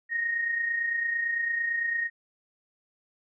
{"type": "tone pair together", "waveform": "sine", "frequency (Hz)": [1835.8, 1864.7], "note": ["A#6", "A#6"], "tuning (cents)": [-27, 0], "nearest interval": "unison", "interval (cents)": 27, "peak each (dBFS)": [-36, -26], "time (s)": [0.09, 2.1], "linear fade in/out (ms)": 50, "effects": []}